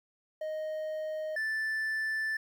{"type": "tone pair in turn", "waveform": "triangle", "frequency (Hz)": [622.3, 1760.1], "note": ["D#5", "A6"], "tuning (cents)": [0, 0], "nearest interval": "octave + tritone", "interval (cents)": 1800, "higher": "second", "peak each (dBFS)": [-31, -28], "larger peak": "second", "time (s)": [[0.41, 1.36], [1.36, 2.37]], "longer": "second", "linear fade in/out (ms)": 5, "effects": ["11-bit"]}